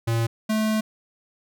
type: tone pair in turn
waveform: square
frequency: 115 / 217.1 Hz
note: A#2 / A3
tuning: -23 / -23 cents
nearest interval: major seventh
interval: 1100 cents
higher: second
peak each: -21 dBFS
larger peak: neither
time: 0.07-0.27 / 0.49-0.81 s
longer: second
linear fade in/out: 10 ms
effects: none